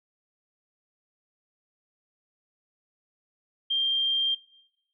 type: tone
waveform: sine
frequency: 3183 Hz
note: G7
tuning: 26 cents sharp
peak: -23 dBFS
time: 3.7-4.35 s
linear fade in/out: 10 ms
effects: noise-tail reverb RT60 0.9 s tail -20 dB re dry